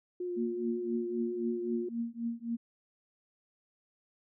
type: tone with vibrato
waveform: sine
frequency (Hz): 355.8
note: F4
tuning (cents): +32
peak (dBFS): -33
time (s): 0.2-1.89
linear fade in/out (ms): 5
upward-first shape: sine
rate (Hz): 5.5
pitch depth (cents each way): 17
type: tone with tremolo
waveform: sine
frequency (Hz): 233.1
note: A#3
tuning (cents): 0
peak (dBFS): -29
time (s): 0.36-2.57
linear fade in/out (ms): 20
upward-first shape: triangle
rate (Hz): 3.8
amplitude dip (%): 100
effects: none